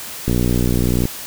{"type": "click train", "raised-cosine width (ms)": 3, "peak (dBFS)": -5, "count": 48, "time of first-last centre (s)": [0.28, 1.054], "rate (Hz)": 60.7, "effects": ["white hiss -31 dBFS RMS until 1.26 s"]}